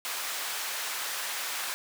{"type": "high-pass noise", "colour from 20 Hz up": "pink", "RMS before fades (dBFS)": -34, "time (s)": [0.05, 1.74], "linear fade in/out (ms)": 0, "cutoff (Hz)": 1100, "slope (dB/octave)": 12, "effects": []}